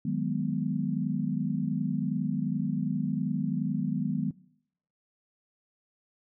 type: chord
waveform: sine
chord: G# minor seventh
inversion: second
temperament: equal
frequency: 155.56 / 185 / 207.7 / 246.9 Hz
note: D#3 / F#3 / G#3 / B3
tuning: 0 / 0 / 0 / 0 cents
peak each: -32 dBFS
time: 0.05-4.31 s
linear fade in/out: 5 ms
effects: noise-tail reverb RT60 0.7 s tail -21 dB re dry